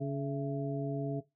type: harmonic tone with a mistuned harmonic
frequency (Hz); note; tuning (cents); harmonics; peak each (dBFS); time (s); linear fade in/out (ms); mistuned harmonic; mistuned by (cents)
141.2; C#3; +32; 1 / 2 / 3 / 5; -34 / -37 / -39 / -41; 0-1.21; 20; 5; -94
effects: noise-tail reverb RT60 0.2 s tail -17 dB re dry